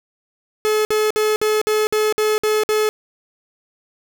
45% pulse tone bursts, 428.8 Hz, A4, 45 cents flat, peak -15 dBFS, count 9, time 0.65-2.89 s, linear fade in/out 0 ms, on 200 ms, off 55 ms, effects none

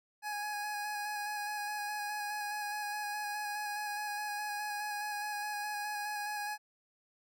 25% pulse tone with vibrato, 833 Hz, G#5, 5 cents sharp, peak -32 dBFS, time 0.22-6.58 s, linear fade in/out 50 ms, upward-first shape square, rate 4.8 Hz, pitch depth 15 cents each way, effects none

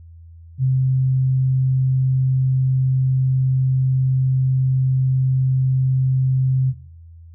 sine tone, 130.81 Hz, C3, in tune, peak -14 dBFS, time 0.58-6.74 s, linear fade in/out 50 ms, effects noise-tail reverb RT60 0.8 s tail -23 dB re dry + added 83 Hz sine -39 dBFS peak until 7.34 s

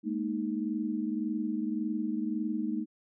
sine chord, Ab suspended second, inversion none, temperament equal with one note detuned, 211.3 / 233.1 / 311.1 Hz, Ab3 / Bb3 / Eb4, +30 / 0 / 0 cents, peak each -34 / -34 / -33 dBFS, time 0.03-2.86 s, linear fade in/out 50 ms, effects none

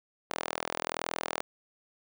sawtooth tone with high-pass filter, 41.2 Hz, E1, in tune, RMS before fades -36 dBFS, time 0.3-1.41 s, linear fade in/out 0 ms, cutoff 610 Hz, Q 1, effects none

